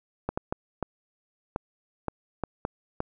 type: clicks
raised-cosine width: 1 ms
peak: -14 dBFS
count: 9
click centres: 0.29 / 0.375 / 0.525 / 0.827 / 1.561 / 2.083 / 2.437 / 2.651 / 3.004 s
effects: none